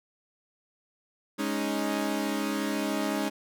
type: chord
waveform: sawtooth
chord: Ab suspended fourth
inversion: none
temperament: equal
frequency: 207.7 / 277.2 / 311.1 Hz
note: Ab3 / Db4 / Eb4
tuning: 0 / 0 / 0 cents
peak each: -28 dBFS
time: 1.38-3.3 s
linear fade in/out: 20 ms
effects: none